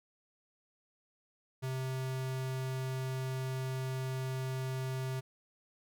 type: tone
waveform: square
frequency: 130.81 Hz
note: C3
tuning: in tune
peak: -35 dBFS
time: 1.62-5.21 s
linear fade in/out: 20 ms
effects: none